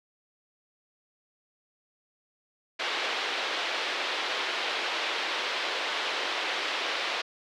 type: band-pass noise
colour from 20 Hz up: white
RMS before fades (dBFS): -31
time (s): 2.79-7.22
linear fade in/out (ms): 10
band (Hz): 360 to 3800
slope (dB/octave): 24
effects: none